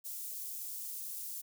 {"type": "high-pass noise", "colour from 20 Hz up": "white", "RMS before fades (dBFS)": -42, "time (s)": [0.04, 1.42], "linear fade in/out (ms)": 20, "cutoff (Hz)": 8500, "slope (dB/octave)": 12, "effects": []}